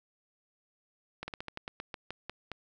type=slowing click train; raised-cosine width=0.3 ms; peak=-22 dBFS; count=12; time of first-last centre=1.23-2.517 s; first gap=50 ms; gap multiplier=1.16; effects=none